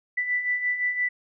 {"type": "beating tone pair", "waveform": "sine", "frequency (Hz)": [1975.5, 1981.3], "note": ["B6", "B6"], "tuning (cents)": [0, 5], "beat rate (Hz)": 5.8, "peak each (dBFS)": [-31, -24], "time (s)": [0.17, 1.09], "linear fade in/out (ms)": 10, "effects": []}